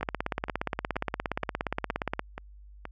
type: two click trains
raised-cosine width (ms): 0.5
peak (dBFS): -13 / -21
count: 38 / 7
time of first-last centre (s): 0.03-2.194 / 0.01-2.854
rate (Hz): 17.1 / 2.11
effects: added 50 Hz sine -47 dBFS peak until 2.91 s